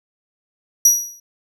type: tone with exponential decay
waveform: 40% pulse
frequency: 5800 Hz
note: F#8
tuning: 35 cents flat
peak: -5 dBFS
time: 0.85-1.2 s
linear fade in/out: 5 ms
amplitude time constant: 76 ms
effects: none